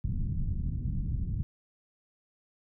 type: low-pass noise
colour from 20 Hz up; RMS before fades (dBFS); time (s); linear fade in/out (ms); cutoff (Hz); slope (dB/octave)
pink; -31; 0.04-1.43; 0; 180; 24
effects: none